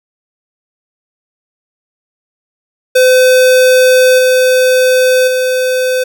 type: tone with level steps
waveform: square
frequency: 510 Hz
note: C5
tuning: 44 cents flat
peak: -5 / -7 / -11 dBFS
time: 2.95-6.04 s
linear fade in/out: 10 ms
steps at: 4.18 / 5.27 s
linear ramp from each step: 10 ms
effects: none